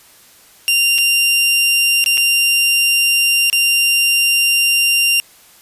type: tone with dropouts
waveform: sawtooth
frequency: 2780 Hz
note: F7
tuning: 9 cents flat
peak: -8 dBFS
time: 0.68-5.2 s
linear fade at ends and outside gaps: 0 ms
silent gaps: 0.981-0.985 / 2.041-2.061 / 2.173-2.178 / 3.499-3.528 s
effects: white hiss -46 dBFS RMS until 5.61 s + resampled to 32000 Hz